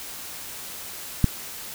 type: click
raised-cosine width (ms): 5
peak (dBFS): -4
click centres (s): 1.243
effects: white hiss -37 dBFS RMS until 1.74 s